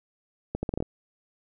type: accelerating click train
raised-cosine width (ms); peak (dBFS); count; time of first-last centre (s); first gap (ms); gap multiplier
2; -15; 7; 0.55-0.825; 80; 0.77
effects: none